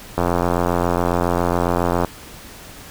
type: click train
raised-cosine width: 1 ms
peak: -4 dBFS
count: 164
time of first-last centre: 0.18-2.047 s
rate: 87.3 Hz
effects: pink hiss -39 dBFS RMS until 2.9 s